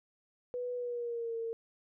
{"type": "tone with pitch glide", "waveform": "sine", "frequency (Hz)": [492.5, 456.9], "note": ["B4", "A#4"], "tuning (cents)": [-5, -35], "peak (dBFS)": -34, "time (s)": [0.54, 1.53], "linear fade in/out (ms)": 0, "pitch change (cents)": -130, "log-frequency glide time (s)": [0.75, 1.36], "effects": []}